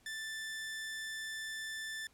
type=tone; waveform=sawtooth; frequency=1765 Hz; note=A6; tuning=5 cents sharp; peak=-36 dBFS; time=0.06-2.07 s; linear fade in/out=2 ms; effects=pink hiss -68 dBFS RMS until 2.13 s + low-pass 12000 Hz 12 dB/octave